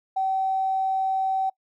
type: tone with tanh clipping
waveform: triangle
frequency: 766 Hz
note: G5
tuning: 40 cents flat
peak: -21 dBFS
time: 0.16-1.5 s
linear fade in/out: 10 ms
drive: 3 dB
effects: noise-tail reverb RT60 0.1 s tail -24 dB re dry